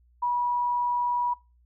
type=tone; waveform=sine; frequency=971 Hz; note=B5; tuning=30 cents flat; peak=-23 dBFS; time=0.22-1.34 s; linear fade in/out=10 ms; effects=noise-tail reverb RT60 0.3 s tail -25 dB re dry + added 60 Hz sine -58 dBFS peak until 1.65 s